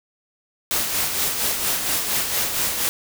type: noise with tremolo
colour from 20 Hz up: white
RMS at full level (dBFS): -21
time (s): 0.71-2.89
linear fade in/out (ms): 0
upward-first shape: sine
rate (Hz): 4.3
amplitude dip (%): 45
effects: none